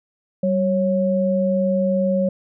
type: tone pair together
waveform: sine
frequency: 192.55 / 550 Hz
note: G3 / C#5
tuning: -31 / -14 cents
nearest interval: octave + tritone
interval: 1817 cents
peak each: -19 dBFS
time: 0.43-2.29 s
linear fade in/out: 5 ms
effects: none